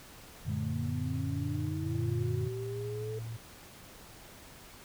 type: chord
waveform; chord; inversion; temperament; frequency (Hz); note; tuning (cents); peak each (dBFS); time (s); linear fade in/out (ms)
sine; Gb augmented; none; equal with one note detuned; 92.5 / 115.14 / 146.83; Gb2 / Bb2 / D3; 0 / -21 / 0; -36; 0.45-2.49; 20
type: linear sweep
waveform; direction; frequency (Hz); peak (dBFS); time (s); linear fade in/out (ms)
sine; up; 205.4 to 440; -37; 0.49-3.19; 5
type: tone with pitch glide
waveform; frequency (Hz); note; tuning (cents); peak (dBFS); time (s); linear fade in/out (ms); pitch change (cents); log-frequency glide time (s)
sine; 116.54 to 113.88; A#2 to A#2; 0 to -40; -37; 1.68-3.37; 10; -40; 2.04-3.02
effects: pink hiss -52 dBFS RMS until 4.84 s